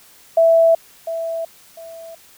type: tone with echo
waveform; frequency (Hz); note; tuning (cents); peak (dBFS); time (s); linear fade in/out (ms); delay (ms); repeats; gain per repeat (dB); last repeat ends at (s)
sine; 660; E5; +2; -9; 0.37-0.75; 5; 700; 2; -12; 2.15
effects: white hiss -48 dBFS RMS until 2.37 s